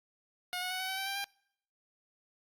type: tone with pitch steps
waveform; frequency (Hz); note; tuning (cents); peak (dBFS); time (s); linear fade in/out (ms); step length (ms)
10% pulse; 721 / 731.5 / 742.1 / 752.9 / 763.9 / 775 / 786.3 / 797.7; F#5 / F#5 / F#5 / F#5 / G5 / G5 / G5 / G5; -45 / -20 / +5 / +30 / -45 / -20 / +5 / +30; -26; 0.53-1.242; 0; 89
effects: noise-tail reverb RT60 0.7 s tail -26 dB re dry + Opus 48 kbps

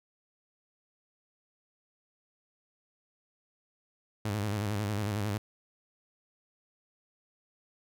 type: tone with vibrato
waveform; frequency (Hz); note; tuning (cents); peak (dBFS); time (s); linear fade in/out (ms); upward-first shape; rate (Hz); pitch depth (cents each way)
sawtooth; 103.83; G#2; 0; -26; 4.25-5.38; 5; square; 11; 68
effects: none

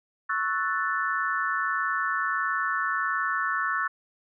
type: chord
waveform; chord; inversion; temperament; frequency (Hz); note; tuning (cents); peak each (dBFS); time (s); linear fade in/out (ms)
sine; F# minor seventh; second; equal; 1108.7 / 1318.5 / 1480 / 1760; C#6 / E6 / F#6 / A6; 0 / 0 / 0 / 0; -30; 0.29-3.88; 10
effects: none

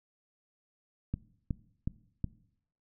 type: click train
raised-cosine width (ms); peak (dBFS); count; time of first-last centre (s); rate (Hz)
5; -19; 4; 1.14-2.243; 2.72
effects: noise-tail reverb RT60 0.7 s tail -20 dB re dry

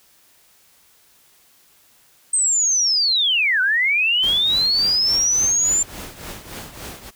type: linear two-way sweep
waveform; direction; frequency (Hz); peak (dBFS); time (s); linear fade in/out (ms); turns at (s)
sine; down then up; 8410 to 1465 to 7270; -15; 2.33-5.83; 5; 3.61
type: noise with tremolo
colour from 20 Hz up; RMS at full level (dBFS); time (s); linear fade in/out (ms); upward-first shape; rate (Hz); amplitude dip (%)
pink; -32; 4.22-7.11; 20; triangle; 3.5; 75
effects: white hiss -55 dBFS RMS until 7.15 s

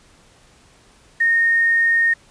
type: tone with quantisation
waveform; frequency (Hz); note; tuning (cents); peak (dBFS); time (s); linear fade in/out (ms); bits
sine; 1844; A#6; -19; -13; 1.2-2.14; 10; 7
effects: pink hiss -52 dBFS RMS until 2.3 s + resampled to 22050 Hz

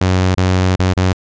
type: tone with dropouts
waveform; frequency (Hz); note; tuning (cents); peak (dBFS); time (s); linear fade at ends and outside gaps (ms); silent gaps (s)
sawtooth; 92.5; F#2; 0; -7; 0.01-1.13; 5; 0.349-0.374 / 0.759-0.794 / 0.936-0.968
effects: resampled to 16000 Hz

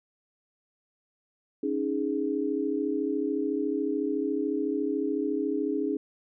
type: chord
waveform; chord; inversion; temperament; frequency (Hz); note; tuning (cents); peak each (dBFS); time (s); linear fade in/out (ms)
sine; C# suspended second; none; equal; 277.2 / 311.1 / 415.3; C#4 / D#4 / G#4; 0 / 0 / 0; -30; 1.63-5.97; 5
effects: none

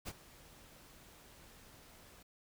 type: noise with ADSR envelope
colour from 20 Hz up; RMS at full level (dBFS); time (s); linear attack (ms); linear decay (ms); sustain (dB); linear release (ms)
pink; -42; 0.05-2.23; 28; 45; -17; 7
effects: none

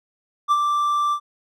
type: tone with ADSR envelope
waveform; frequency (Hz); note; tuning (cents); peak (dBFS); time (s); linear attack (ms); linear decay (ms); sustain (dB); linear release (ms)
triangle; 1174.7; D6; 0; -11; 0.48-1.2; 35; 44; -5; 75
effects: none

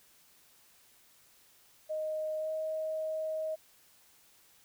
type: tone with pitch glide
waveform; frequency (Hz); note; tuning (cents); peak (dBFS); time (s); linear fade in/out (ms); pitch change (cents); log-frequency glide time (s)
sine; 622 to 629.6; D#5 to D#5; -1 to +20; -32; 1.89-3.56; 20; +21; 2.38-2.5
effects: white hiss -63 dBFS RMS until 4.64 s

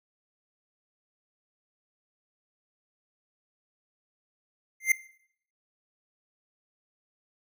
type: tone with exponential growth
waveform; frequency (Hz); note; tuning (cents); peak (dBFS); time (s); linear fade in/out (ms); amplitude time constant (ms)
square; 2093; C7; 0; -16; 4.8-4.92; 5; 24
effects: noise-tail reverb RT60 0.6 s tail -17 dB re dry

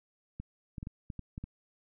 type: clicks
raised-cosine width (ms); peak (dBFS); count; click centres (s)
5; -27; 8; 0.4 / 0.782 / 0.829 / 0.871 / 1.102 / 1.193 / 1.379 / 1.44
effects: none

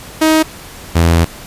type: tone pair in turn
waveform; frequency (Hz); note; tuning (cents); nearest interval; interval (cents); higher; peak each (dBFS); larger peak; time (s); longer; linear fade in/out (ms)
sawtooth; 315.3 / 83.69; D#4 / E2; +23 / +27; octave + major seventh; 2296; first; -4; neither; 0.21-0.43 / 0.95-1.25; second; 10
effects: pink hiss -33 dBFS RMS until 1.46 s + resampled to 32000 Hz

